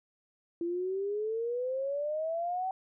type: exponential sweep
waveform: sine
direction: up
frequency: 336.1 to 766 Hz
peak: -30 dBFS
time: 0.61-2.71 s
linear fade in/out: 2 ms
effects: none